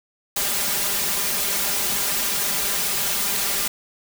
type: noise with comb filter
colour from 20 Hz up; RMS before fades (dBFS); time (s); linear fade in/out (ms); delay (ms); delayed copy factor
white; -23; 0.36-3.68; 5; 5; +0.8
effects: none